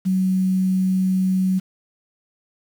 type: tone with quantisation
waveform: sine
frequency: 187.4 Hz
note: F#3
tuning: 22 cents sharp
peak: -16 dBFS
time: 0.05-1.6 s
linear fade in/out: 20 ms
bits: 7
effects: none